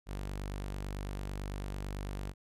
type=tone; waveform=sawtooth; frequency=49 Hz; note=G1; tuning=in tune; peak=-33 dBFS; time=0.06-2.34 s; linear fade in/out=50 ms; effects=resampled to 32000 Hz